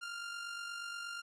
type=tone with amplitude modulation; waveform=sawtooth; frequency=1396.9 Hz; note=F6; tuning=in tune; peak=-35 dBFS; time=0.01-1.22 s; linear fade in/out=20 ms; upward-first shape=sine; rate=48.4 Hz; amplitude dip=45%; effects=low-pass 8000 Hz 12 dB/octave